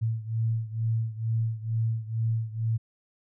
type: beating tone pair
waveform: sine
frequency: 112.1 / 114.3 Hz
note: A2 / A#2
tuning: +33 / -34 cents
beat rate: 2.2 Hz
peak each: -27 / -30 dBFS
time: 0.01-2.78 s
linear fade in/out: 20 ms
effects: none